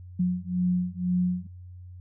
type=beating tone pair; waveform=sine; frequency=178.9 / 180.9 Hz; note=F3 / F#3; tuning=+42 / -39 cents; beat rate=2 Hz; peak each=-26 / -26 dBFS; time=0.19-1.47 s; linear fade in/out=10 ms; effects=noise-tail reverb RT60 0.1 s tail -22 dB re dry + added 90 Hz sine -41 dBFS peak until 2 s